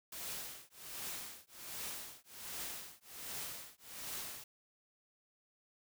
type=noise with tremolo; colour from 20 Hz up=white; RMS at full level=-42 dBFS; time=0.12-4.44 s; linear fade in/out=5 ms; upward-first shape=triangle; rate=1.3 Hz; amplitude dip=100%; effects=none